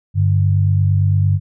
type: tone pair together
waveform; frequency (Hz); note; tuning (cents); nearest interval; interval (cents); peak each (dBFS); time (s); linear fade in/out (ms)
sine; 98 / 146.83; G2 / D3; 0 / 0; perfect fifth; 700; -12 / -18; 0.14-1.4; 50
effects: none